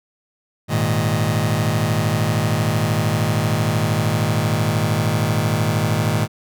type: chord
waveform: sawtooth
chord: Ab suspended second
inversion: none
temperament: just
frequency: 103.83 / 116.8 / 155.74 Hz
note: Ab2 / Bb2 / Eb3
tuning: 0 / +4 / +2 cents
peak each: -17 dBFS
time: 0.68-6.28 s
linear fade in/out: 50 ms
effects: none